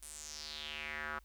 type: tone with band-pass filter sweep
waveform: square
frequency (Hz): 75.8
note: D#2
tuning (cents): -45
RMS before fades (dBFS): -44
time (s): 0.02-1.19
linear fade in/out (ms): 5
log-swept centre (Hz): 9900 to 1300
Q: 4
effects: added 50 Hz sine -59 dBFS peak until 1.24 s + white hiss -72 dBFS RMS until 1.24 s